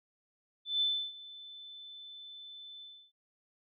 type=tone with ADSR envelope; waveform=sine; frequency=3520 Hz; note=A7; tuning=in tune; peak=-26 dBFS; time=0.65-3.12 s; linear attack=160 ms; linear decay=310 ms; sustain=-20 dB; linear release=300 ms; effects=none